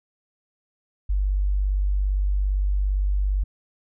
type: tone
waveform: sine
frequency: 48.78 Hz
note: G1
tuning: 8 cents flat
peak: -19 dBFS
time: 1.09-3.44 s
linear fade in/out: 10 ms
effects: none